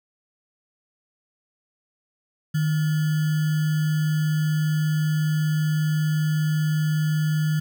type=tone with sample-and-hold; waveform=sine; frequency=154.2 Hz; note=D#3; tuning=15 cents flat; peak=-19 dBFS; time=2.54-7.6 s; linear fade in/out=10 ms; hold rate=1575 Hz; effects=none